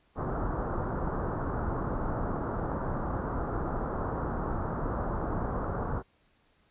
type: low-pass noise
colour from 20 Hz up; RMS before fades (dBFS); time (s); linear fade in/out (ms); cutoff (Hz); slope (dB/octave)
pink; -32; 0.15-6.03; 50; 1400; 48
effects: pink hiss -68 dBFS RMS until 6.7 s + resampled to 8000 Hz